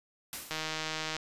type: noise with exponential decay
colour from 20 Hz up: white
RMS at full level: -37 dBFS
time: 0.33-0.89 s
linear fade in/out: 0 ms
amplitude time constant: 120 ms
type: click train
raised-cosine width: 0.2 ms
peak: -17 dBFS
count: 104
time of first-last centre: 0.51-1.166 s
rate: 157 Hz
effects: resampled to 32000 Hz